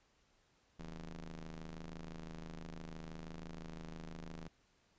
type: ring-modulated tone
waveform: sawtooth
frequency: 79.3 Hz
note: D#2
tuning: 33 cents sharp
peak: -39 dBFS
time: 0.79-4.48 s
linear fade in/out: 5 ms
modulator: 92.3 Hz
effects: pink hiss -73 dBFS RMS until 4.98 s + resampled to 16000 Hz